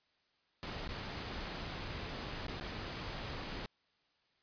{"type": "noise with dropouts", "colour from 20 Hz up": "pink", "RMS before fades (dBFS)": -42, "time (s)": [0.63, 3.66], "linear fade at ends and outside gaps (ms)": 0, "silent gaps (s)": [[0.876, 0.89], [2.467, 2.482], [2.599, 2.61]], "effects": ["white hiss -75 dBFS RMS until 4.42 s", "resampled to 11025 Hz"]}